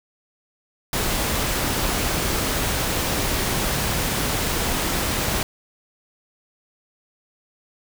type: noise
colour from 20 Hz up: pink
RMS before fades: -23 dBFS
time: 0.93-5.43 s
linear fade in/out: 2 ms
effects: none